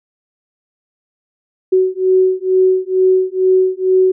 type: beating tone pair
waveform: sine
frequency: 372.7 / 374.9 Hz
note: F#4 / F#4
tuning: +13 / +23 cents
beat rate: 2.2 Hz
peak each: -13 dBFS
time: 1.72-4.12 s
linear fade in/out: 10 ms
effects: none

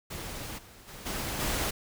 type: noise with level steps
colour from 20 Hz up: pink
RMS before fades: -39 / -52 / -45 / -34 / -30 dBFS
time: 0.1-1.71 s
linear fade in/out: 10 ms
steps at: 0.57 / 0.87 / 1.05 / 1.39 s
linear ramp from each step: 20 ms
effects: none

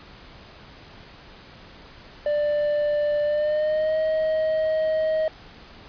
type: tone with pitch glide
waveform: triangle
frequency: 591 to 629.8 Hz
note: D5 to D#5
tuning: +11 to +21 cents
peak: -18 dBFS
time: 2.26-5.28 s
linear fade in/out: 2 ms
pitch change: +110 cents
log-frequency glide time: 3.24-3.97 s
effects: pink hiss -46 dBFS RMS until 5.88 s + resampled to 11025 Hz

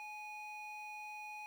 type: ring-modulated tone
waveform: triangle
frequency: 1661.2 Hz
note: G#6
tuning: in tune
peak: -40 dBFS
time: 0-1.46 s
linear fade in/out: 0 ms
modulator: 813 Hz
effects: 11-bit

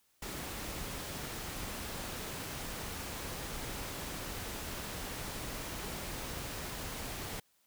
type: noise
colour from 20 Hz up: pink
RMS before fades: -41 dBFS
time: 0.22-7.4 s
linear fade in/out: 5 ms
effects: white hiss -72 dBFS RMS until 7.66 s

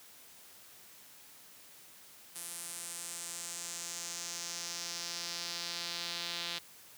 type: tone with band-pass filter sweep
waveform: sawtooth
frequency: 171.7 Hz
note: F3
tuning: 29 cents flat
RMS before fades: -41 dBFS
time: 2.35-6.59 s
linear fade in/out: 10 ms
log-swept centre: 10000 to 3800 Hz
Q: 2.4
effects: white hiss -56 dBFS RMS until 6.97 s + high-pass 80 Hz 12 dB/octave

